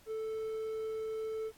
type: tone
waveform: triangle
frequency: 440 Hz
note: A4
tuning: in tune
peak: -33 dBFS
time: 0.06-1.52 s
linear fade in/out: 50 ms
effects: pink hiss -62 dBFS RMS until 1.57 s + AAC 64 kbps